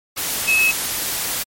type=tone in noise; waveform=sine; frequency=2580 Hz; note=E7; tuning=38 cents flat; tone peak=-13 dBFS; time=0.47-0.72 s; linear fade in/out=20 ms; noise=white; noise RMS=-23 dBFS; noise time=0.16-1.44 s; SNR=+7 dB; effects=MP3 64 kbps